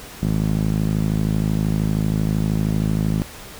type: tone with band-pass filter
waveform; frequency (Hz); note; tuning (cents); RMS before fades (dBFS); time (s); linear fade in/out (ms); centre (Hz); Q
sawtooth; 52.9; G#1; +33; -20; 0.22-3.22; 0; 180; 2.4
effects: pink hiss -38 dBFS RMS until 3.59 s